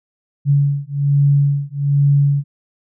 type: beating tone pair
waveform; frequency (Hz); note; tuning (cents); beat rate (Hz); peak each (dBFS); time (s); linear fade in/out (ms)
sine; 141.3 / 142.5; C#3 / C#3; +34 / +48; 1.2; -15; 0.45-2.44; 50
effects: none